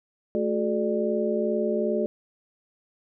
sine tone cluster, 217.3 / 365.1 / 427.6 / 594 Hz, A3 / F#4 / A4 / D5, -21 / -23 / -49 / +20 cents, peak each -28 dBFS, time 0.35-2.06 s, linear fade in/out 0 ms, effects none

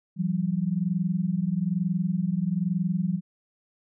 sine tone pair together, 168.6 / 189.71 Hz, E3 / F#3, +39 / +44 cents, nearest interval major second, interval 205 cents, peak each -26 dBFS, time 0.16-3.21 s, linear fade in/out 50 ms, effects none

